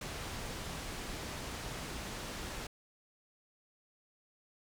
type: low-pass noise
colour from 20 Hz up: pink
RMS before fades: -42 dBFS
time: 0.01-2.67 s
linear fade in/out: 5 ms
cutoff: 8700 Hz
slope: 12 dB/octave
effects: none

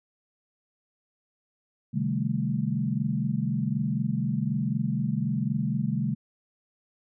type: chord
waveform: sine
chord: A half-diminished seventh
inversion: first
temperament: equal with one note detuned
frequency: 130.81 / 152.01 / 196 / 220 Hz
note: C3 / Eb3 / G3 / A3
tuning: 0 / -40 / 0 / 0 cents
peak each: -30 dBFS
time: 1.93-6.15 s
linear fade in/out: 20 ms
effects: none

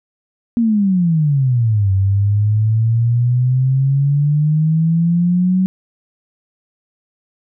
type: exponential two-way sweep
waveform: sine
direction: down then up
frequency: 238.6 to 95.4 to 188.6 Hz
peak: -11 dBFS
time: 0.57-5.66 s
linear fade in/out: 0 ms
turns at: 1.92 s
effects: none

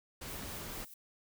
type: noise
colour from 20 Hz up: pink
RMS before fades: -44 dBFS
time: 0.21-0.85 s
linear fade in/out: 10 ms
type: noise with tremolo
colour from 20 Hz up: violet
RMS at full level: -47 dBFS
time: 0.27-0.94 s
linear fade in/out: 5 ms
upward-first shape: sine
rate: 4.5 Hz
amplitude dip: 60%
effects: none

